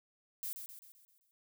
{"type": "noise with echo", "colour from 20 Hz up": "violet", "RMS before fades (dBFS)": -40, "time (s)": [0.43, 0.53], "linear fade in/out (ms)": 0, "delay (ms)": 130, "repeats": 6, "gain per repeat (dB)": -6, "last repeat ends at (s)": 1.31, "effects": []}